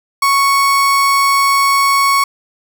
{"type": "tone", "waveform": "35% pulse", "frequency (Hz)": 1108.7, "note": "C#6", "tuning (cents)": 0, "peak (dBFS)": -8, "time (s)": [0.22, 2.24], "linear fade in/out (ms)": 5, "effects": []}